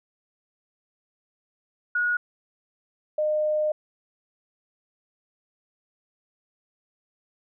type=tone pair in turn; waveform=sine; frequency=1451 / 610.1 Hz; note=F#6 / D#5; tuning=-34 / -34 cents; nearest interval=octave + minor third; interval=1500 cents; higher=first; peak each=-21 dBFS; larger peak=neither; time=1.95-2.17 / 3.18-3.72 s; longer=second; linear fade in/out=5 ms; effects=none